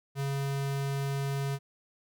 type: tone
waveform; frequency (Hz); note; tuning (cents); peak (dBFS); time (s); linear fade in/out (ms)
square; 138.59; C#3; 0; -30; 0.15-1.59; 50
effects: none